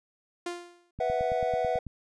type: tone with exponential decay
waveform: sawtooth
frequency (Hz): 349.2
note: F4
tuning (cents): 0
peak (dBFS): -26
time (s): 0.46-0.91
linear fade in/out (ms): 5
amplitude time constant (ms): 97
type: click train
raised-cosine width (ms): 5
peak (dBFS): -27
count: 9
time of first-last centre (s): 0.99-1.867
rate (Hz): 9.12
type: chord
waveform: triangle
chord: B suspended fourth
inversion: none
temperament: just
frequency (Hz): 493.9 / 658.5 / 740.8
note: B4 / E5 / F#5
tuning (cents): 0 / -2 / +2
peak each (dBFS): -28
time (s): 1-1.79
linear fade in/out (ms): 5
effects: resampled to 22050 Hz